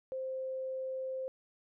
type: tone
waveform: sine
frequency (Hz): 523.3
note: C5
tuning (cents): 0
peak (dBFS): -35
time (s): 0.12-1.28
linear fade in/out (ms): 0
effects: none